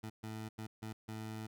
20% pulse tone bursts at uneven times, 109.6 Hz, A2, 6 cents flat, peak -37 dBFS, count 5, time 0.03-0.1 / 0.23-0.49 / 0.58-0.67 / 0.82-0.93 / 1.08-1.47 s, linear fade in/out 10 ms, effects none

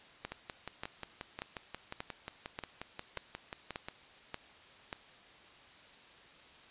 two click trains, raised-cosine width 0.3 ms, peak -24 / -22 dBFS, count 21 / 9, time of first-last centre 0.32-3.885 / 0.25-4.928 s, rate 5.61 / 1.71 Hz, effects white hiss -57 dBFS RMS until 6.7 s + resampled to 8000 Hz

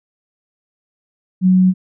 sine tone, 185.1 Hz, F#3, 1 cent sharp, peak -8 dBFS, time 1.41-1.74 s, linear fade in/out 50 ms, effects none

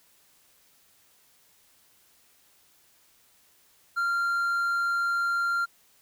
triangle tone, 1387 Hz, F6, 12 cents flat, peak -22 dBFS, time 3.96-5.66 s, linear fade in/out 20 ms, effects white hiss -62 dBFS RMS until 6.01 s

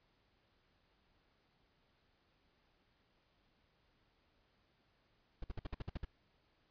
brown noise bursts, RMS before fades -40 dBFS, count 9, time 5.42-6.049 s, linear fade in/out 5 ms, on 21 ms, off 55 ms, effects pink hiss -75 dBFS RMS until 6.7 s + resampled to 11025 Hz

